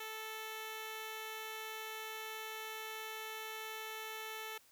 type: tone with notch filter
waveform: 5% pulse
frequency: 438.5 Hz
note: A4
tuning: 6 cents flat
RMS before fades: -45 dBFS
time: 0-4.58 s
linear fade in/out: 5 ms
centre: 4800 Hz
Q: 1.6
effects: white hiss -66 dBFS RMS until 4.71 s